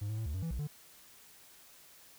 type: tone with pitch steps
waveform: triangle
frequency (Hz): 102.9 / 108.5 / 111.2 / 73.5 / 93.6 / 164.5 / 60.3 / 148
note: G#2 / A2 / A2 / D2 / F#2 / E3 / B1 / D3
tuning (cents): -16 / -24 / +19 / +2 / +20 / -3 / -41 / +14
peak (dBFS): -32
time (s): 0.01-0.674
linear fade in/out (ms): 10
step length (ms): 83
effects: white hiss -58 dBFS RMS until 2.18 s